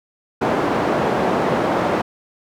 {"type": "band-pass noise", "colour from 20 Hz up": "white", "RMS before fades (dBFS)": -19, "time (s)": [0.41, 2.02], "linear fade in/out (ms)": 10, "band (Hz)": [160, 740], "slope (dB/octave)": 12, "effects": []}